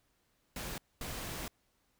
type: noise bursts at uneven times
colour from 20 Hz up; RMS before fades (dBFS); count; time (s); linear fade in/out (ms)
pink; -41; 2; 0.56-0.78 / 1.01-1.48; 2
effects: pink hiss -75 dBFS RMS until 1.99 s